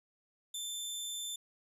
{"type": "tone", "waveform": "20% pulse", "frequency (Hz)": 3545, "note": "A7", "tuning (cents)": 12, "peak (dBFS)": -32, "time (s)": [0.54, 1.36], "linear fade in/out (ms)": 5, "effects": []}